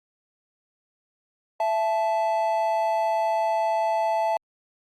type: tone pair together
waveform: triangle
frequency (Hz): 666.1 / 871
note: E5 / A5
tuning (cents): +18 / -18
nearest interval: perfect fourth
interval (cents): 464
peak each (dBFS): -22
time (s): 1.6-4.37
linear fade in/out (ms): 2
effects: Opus 48 kbps